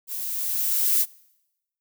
violet noise with level ramp, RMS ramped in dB -32 to -19 dBFS, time 0.07-1.06 s, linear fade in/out 50 ms, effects noise-tail reverb RT60 0.9 s tail -24 dB re dry

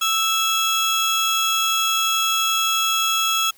30% pulse tone pair together, 1318.5 / 3322 Hz, E6 / G#7, 0 / 0 cents, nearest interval octave + major third, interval 1600 cents, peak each -18 dBFS, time 0.01-3.51 s, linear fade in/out 10 ms, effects white hiss -53 dBFS RMS until 3.57 s

